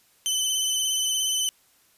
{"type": "tone with vibrato", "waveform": "20% pulse", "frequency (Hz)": 3041, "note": "F#7", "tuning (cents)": 47, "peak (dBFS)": -17, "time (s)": [0.26, 1.49], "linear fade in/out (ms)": 0, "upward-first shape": "sine", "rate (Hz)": 17, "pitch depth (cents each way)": 32, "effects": ["white hiss -61 dBFS RMS until 1.97 s", "resampled to 32000 Hz"]}